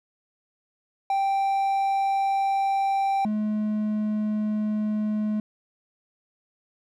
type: tone pair in turn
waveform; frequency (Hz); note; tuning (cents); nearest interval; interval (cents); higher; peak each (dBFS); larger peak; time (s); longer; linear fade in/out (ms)
triangle; 784 / 212.8; G5 / G#3; 0 / +42; octave + major seventh; 2258; first; -19 / -21; first; 1.1-3.25 / 3.25-5.4; neither; 2
effects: none